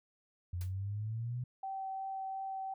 sine exponential sweep, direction up, 87.31 to 126.3 Hz, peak -35 dBFS, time 0.53-1.44 s, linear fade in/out 5 ms
white noise with exponential decay, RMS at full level -48 dBFS, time 0.61-0.74 s, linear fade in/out 0 ms, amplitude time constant 27 ms
sine tone with vibrato, 771 Hz, G5, 29 cents flat, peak -37 dBFS, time 1.63-2.74 s, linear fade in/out 5 ms, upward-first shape triangle, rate 2.8 Hz, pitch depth 8 cents each way
effects none

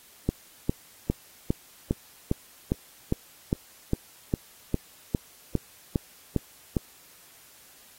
click train, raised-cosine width 3 ms, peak -10 dBFS, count 17, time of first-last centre 0.29-6.768 s, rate 2.47 Hz, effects white hiss -54 dBFS RMS until 7.98 s + AAC 48 kbps

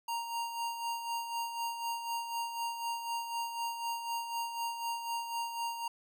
square tone with tremolo, 932.3 Hz, A#5, in tune, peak -33 dBFS, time 0.08-5.88 s, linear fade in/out 5 ms, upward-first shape sine, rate 4 Hz, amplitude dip 55%, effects none

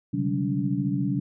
sine tone cluster, 131.9 / 145.3 / 188.5 / 203.5 / 285.7 Hz, C3 / D3 / F#3 / G#3 / D4, +14 / -18 / +32 / -35 / -48 cents, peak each -29 / -31 / -28 / -33 / -28 dBFS, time 0.13-1.2 s, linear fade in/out 10 ms, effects none

